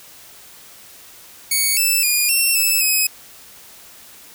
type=tone with pitch steps; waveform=5% pulse; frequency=2232 / 2641 / 2439 / 2710 / 2626 / 2537 Hz; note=C#7 / E7 / D#7 / E7 / E7 / D#7; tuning=+11 / +3 / -35 / +47 / -7 / +33 cents; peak=-6 dBFS; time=1.51-3.07 s; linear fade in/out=5 ms; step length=260 ms; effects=white hiss -43 dBFS RMS until 4.34 s